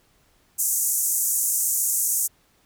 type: band-pass noise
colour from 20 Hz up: pink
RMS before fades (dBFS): -23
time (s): 0.58-2.28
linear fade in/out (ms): 20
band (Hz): 6600 to 15000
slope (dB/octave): 48
effects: pink hiss -62 dBFS RMS until 2.65 s